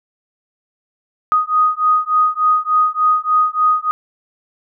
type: beating tone pair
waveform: sine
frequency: 1244 / 1247.4 Hz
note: D#6 / D#6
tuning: -1 / +4 cents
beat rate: 3.4 Hz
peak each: -15 dBFS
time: 1.32-3.91 s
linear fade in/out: 0 ms
effects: none